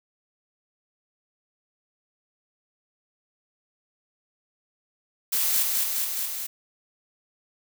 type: noise with echo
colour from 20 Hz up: blue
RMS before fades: -24 dBFS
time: 5.32-5.63 s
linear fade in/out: 10 ms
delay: 210 ms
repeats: 4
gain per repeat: -2 dB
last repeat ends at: 6.47 s
effects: none